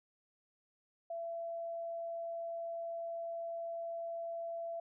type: tone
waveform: sine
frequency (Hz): 672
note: E5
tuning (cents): +33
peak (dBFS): -38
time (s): 1.1-4.8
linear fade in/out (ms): 5
effects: none